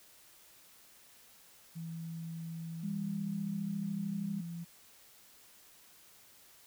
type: tone with pitch glide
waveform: sine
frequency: 164.81 to 169.44 Hz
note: E3 to E3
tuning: 0 to +48 cents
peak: -39 dBFS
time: 1.75-4.65 s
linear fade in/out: 20 ms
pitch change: +48 cents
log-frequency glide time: 2.82-4.14 s
type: tone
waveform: sine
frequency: 201.8 Hz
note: G#3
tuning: 49 cents flat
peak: -35 dBFS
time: 2.83-4.41 s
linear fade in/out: 10 ms
effects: white hiss -60 dBFS RMS until 6.66 s